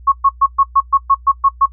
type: tone bursts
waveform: sine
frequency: 1100 Hz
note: C#6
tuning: 14 cents flat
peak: -7 dBFS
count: 10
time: 0.07-1.66 s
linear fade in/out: 10 ms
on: 51 ms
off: 120 ms
effects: noise-tail reverb RT60 0.1 s tail -19 dB re dry + added 60 Hz sine -35 dBFS peak until 1.72 s